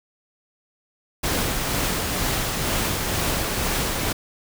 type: noise with tremolo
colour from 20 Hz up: pink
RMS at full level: -23 dBFS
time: 1.23-4.13 s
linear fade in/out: 10 ms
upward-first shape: sine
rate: 2.1 Hz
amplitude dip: 25%
effects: none